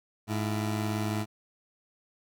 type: tone pair together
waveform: 20% pulse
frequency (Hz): 105.99 / 336.5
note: G#2 / E4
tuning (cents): +36 / +36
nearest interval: octave + minor sixth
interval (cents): 2000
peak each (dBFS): -24 / -32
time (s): 0.27-1.26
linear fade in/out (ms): 50
effects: none